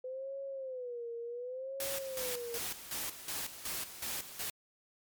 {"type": "tone with vibrato", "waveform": "sine", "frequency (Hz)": 506, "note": "B4", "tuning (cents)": 42, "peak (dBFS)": -38, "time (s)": [0.04, 2.58], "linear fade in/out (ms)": 5, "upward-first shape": "sine", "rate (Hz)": 0.68, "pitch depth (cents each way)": 140}
{"type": "noise with tremolo", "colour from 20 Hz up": "white", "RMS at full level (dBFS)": -38, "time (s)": [1.8, 4.5], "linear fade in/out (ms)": 2, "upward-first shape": "square", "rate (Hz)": 2.7, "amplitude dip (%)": 70}
{"effects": ["MP3 96 kbps"]}